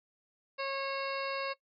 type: harmonic tone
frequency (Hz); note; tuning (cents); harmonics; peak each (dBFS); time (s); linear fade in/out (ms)
546; C#5; -26; 1 / 2 / 3 / 4 / 5 / 7 / 8 / 9; -36 / -39 / -44 / -43 / -42 / -49 / -47 / -49; 0.58-1.54; 20
effects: noise-tail reverb RT60 0.1 s tail -19 dB re dry